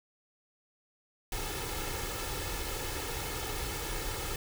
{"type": "noise with comb filter", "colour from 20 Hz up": "pink", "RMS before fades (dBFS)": -36, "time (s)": [1.32, 4.36], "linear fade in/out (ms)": 2, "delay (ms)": 2.3, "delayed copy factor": 0.65, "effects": []}